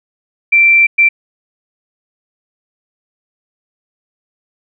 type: tone bursts at uneven times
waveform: sine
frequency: 2349 Hz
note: D7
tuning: in tune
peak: -5 dBFS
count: 2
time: 0.52-0.87 / 0.98-1.09 s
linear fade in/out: 10 ms
effects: none